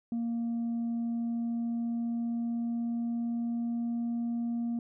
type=tone with pitch glide; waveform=sine; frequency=233.1 to 235 Hz; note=A#3 to A#3; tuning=0 to +14 cents; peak=-27 dBFS; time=0.12-4.79 s; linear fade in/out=2 ms; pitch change=+14 cents; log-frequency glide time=0.9-4.06 s; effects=tanh soft clip ceiling -28 dBFS